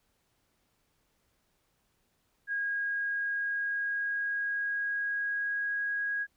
sine tone with pitch glide, 1636 to 1648.3 Hz, G#6 to G#6, -26 to -14 cents, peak -29 dBFS, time 2.47-6.27 s, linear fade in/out 50 ms, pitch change +12 cents, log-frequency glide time 3.36-5.78 s, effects pink hiss -74 dBFS RMS until 6.36 s

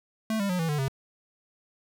square tone with pitch steps, 220 / 199.42 / 180.77 / 163.86 / 148.54 / 134.65 Hz, A3 / G3 / F#3 / E3 / D3 / C#3, 0 / +30 / -40 / -10 / +20 / -50 cents, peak -26 dBFS, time 0.3-0.882 s, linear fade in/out 2 ms, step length 97 ms, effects none

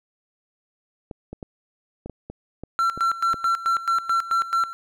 clicks, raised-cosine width 2 ms, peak -21 dBFS, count 9, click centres 1.112 / 1.33 / 1.428 / 2.06 / 2.097 / 2.3 / 2.636 / 2.976 / 3.342 s
triangle tone with tremolo, 1354 Hz, E6, 46 cents sharp, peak -16 dBFS, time 2.79-4.73 s, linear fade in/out 0 ms, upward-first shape square, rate 4.6 Hz, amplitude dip 80%
effects none

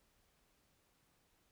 silence, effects pink hiss -75 dBFS RMS until 1.51 s

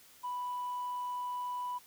sine tone, 987.8 Hz, B5, in tune, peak -33 dBFS, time 0.23-1.79 s, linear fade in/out 20 ms, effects tanh soft clip ceiling -32 dBFS + white hiss -59 dBFS RMS until 1.86 s

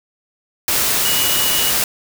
sine tone in noise, 2918 Hz, F#7, 25 cents flat, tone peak -21 dBFS, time 1.05-1.7 s, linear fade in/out 2 ms, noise white, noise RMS -17 dBFS, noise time 0.68-1.84 s, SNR -7 dB, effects none

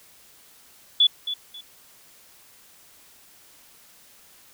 sine tone with echo, 3436 Hz, A7, 42 cents flat, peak -13 dBFS, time 1-1.07 s, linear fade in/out 5 ms, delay 270 ms, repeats 2, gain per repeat -12 dB, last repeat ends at 1.61 s, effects white hiss -53 dBFS RMS until 4.53 s

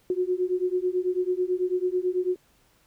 sine beating tone pair, 359.8 / 368.9 Hz, F#4 / F#4, -48 / -5 cents, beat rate 9.1 Hz, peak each -26 dBFS, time 0.1-2.36 s, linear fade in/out 2 ms, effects pink hiss -63 dBFS RMS until 2.86 s

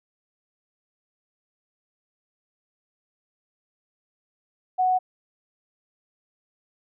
sine tone, 740 Hz, F#5, in tune, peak -18 dBFS, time 4.78-4.99 s, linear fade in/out 20 ms, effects none

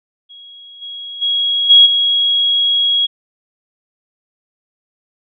sine tone with level steps, 3311 Hz, G#7, 6 cents flat, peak -35 / -26 / -13 / -3 / -11 dBFS, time 0.29-3.07 s, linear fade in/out 20 ms, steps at 0.81 / 1.21 / 1.69 / 1.85 s, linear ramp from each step 20 ms, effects none

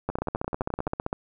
two click trains, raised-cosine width 1 ms, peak -17 / -13 dBFS, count 10 / 17, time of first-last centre 0.1-0.876 / 0.09-1.129 s, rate 11.6 / 15.4 Hz, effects none

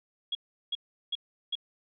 sine tone bursts, 3322 Hz, G#7, in tune, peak -28 dBFS, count 4, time 0.32-1.554 s, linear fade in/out 5 ms, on 31 ms, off 370 ms, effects none

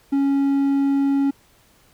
triangle tone, 277.2 Hz, C#4, in tune, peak -14 dBFS, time 0.12-1.31 s, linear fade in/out 10 ms, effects pink hiss -56 dBFS RMS until 1.93 s

